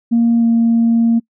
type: tone with pitch glide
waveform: sine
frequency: 233.1 to 230.8 Hz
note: A#3 to A#3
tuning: 0 to -17 cents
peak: -8 dBFS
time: 0.11-1.2 s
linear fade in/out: 20 ms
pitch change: -17 cents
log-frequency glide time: 0.39-0.44 s
effects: noise-tail reverb RT60 0.1 s tail -26 dB re dry + tanh soft clip ceiling -6 dBFS